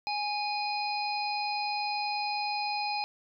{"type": "harmonic tone with a mistuned harmonic", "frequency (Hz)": 831, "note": "G#5", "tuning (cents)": 1, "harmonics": [1, 3, 5, 6], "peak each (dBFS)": [-31, -36, -38, -39], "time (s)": [0.07, 3.04], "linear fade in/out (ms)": 0, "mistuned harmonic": 3, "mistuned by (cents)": -17, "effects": []}